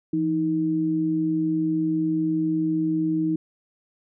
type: tone pair together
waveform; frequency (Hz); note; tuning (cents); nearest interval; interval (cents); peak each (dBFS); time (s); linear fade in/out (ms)
sine; 167.5 / 315.5; E3 / D#4; +28 / +24; major seventh; 1096; -28 / -21; 0.13-3.36; 5
effects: none